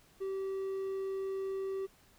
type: tone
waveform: triangle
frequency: 386.2 Hz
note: G4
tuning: 26 cents flat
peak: -32 dBFS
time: 0.2-1.87 s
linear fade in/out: 20 ms
effects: pink hiss -64 dBFS RMS until 2.18 s